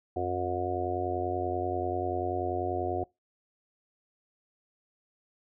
harmonic tone, 90.3 Hz, F#2, 42 cents flat, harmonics 1 / 3 / 4 / 5 / 6 / 7 / 8, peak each -37 / -40 / -33 / -38 / -40 / -38 / -33 dBFS, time 0.16-3.04 s, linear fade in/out 5 ms, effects noise-tail reverb RT60 0.2 s tail -23 dB re dry

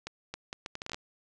accelerating click train, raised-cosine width 0.2 ms, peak -20 dBFS, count 11, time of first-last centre 0.07-0.945 s, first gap 270 ms, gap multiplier 0.7, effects resampled to 22050 Hz

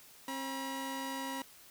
sawtooth tone pair together, 267.6 / 963 Hz, C4 / B5, +39 / -44 cents, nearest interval octave + minor seventh, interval 2217 cents, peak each -36 / -36 dBFS, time 0.28-1.42 s, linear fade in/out 2 ms, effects white hiss -57 dBFS RMS until 1.7 s

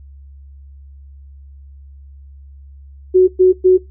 sine tone bursts, 370 Hz, F#4, in tune, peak -5 dBFS, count 3, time 3.14-3.78 s, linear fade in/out 20 ms, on 140 ms, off 110 ms, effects noise-tail reverb RT60 0.2 s tail -20 dB re dry + added 69 Hz sine -36 dBFS peak until 3.9 s

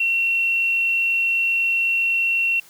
sine tone with frequency modulation, 2724 Hz, F7, 44 cents flat, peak -17 dBFS, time 0-2.6 s, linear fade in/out 5 ms, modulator 50.3 Hz, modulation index 0.28, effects white hiss -49 dBFS RMS until 2.69 s

